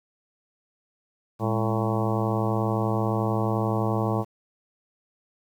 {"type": "harmonic tone with a mistuned harmonic", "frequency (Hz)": 111.5, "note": "A2", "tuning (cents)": 23, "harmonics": [1, 2, 3, 4, 5, 6, 7, 8, 9, 10], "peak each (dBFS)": [-26, -29, -31, -32, -33, -34, -34, -35, -36, -36], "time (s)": [1.39, 4.25], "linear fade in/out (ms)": 50, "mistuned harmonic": 2, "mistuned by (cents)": -110, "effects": ["9-bit"]}